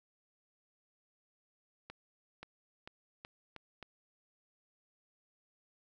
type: accelerating click train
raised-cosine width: 0.3 ms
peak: -30 dBFS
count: 6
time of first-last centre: 1.9-3.827 s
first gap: 530 ms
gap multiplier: 0.84
effects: none